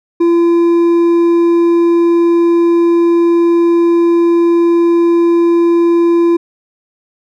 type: tone with hard clipping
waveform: triangle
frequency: 340.1 Hz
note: F4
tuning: 46 cents flat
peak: -8 dBFS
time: 0.2-6.37 s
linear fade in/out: 10 ms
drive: 7 dB
effects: none